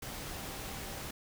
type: tone in noise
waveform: sine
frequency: 784 Hz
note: G5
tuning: in tune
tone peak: -53 dBFS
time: 0.33-1.03 s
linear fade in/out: 5 ms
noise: pink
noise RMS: -42 dBFS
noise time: 0.02-1.11 s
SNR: -14 dB
effects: none